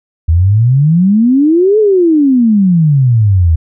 sine exponential two-way sweep, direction up then down, 77.78 to 440 to 77.78 Hz, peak -5 dBFS, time 0.28-3.56 s, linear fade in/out 10 ms, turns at 1.79 s, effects none

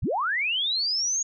sine linear sweep, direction up, 34.65 to 6720 Hz, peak -23 dBFS, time 0.02-1.23 s, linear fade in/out 10 ms, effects none

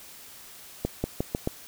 accelerating click train, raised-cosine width 2 ms, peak -12 dBFS, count 5, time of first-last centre 0.85-1.474 s, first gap 190 ms, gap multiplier 0.87, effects white hiss -47 dBFS RMS until 1.67 s

